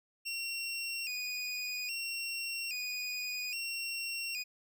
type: tone with vibrato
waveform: 25% pulse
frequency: 2600 Hz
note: E7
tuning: 24 cents flat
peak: -32 dBFS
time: 0.25-4.44 s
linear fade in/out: 20 ms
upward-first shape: square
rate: 0.61 Hz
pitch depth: 87 cents each way
effects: none